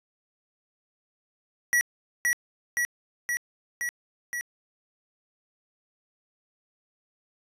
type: tone with echo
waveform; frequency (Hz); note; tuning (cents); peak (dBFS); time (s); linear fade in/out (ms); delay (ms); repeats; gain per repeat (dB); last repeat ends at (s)
square; 1930; B6; -40; -20; 1.73-1.81; 0; 520; 5; -2; 4.41
effects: resampled to 32000 Hz